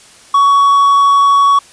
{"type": "tone", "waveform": "triangle", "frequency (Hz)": 1122, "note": "C#6", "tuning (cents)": 21, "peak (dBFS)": -4, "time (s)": [0.34, 1.59], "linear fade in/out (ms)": 5, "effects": ["white hiss -41 dBFS RMS until 1.72 s", "resampled to 22050 Hz"]}